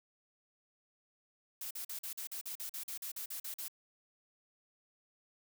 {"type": "noise bursts", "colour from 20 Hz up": "blue", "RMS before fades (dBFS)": -42, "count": 15, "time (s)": [1.61, 3.682], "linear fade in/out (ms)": 5, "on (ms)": 98, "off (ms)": 43, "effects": []}